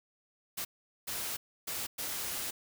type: noise bursts at uneven times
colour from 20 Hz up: white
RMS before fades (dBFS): -37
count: 4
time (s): 0.57-0.65 / 1.07-1.37 / 1.67-1.87 / 1.98-2.51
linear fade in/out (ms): 10
effects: none